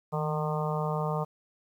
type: harmonic tone with a mistuned harmonic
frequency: 152.1 Hz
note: D#3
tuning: 39 cents flat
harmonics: 1 / 3 / 4 / 5 / 6 / 7 / 8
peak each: -30 / -35 / -36 / -37 / -38 / -38 / -39 dBFS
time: 0.12-1.25 s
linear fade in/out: 20 ms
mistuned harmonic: 1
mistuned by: +53 cents
effects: 10-bit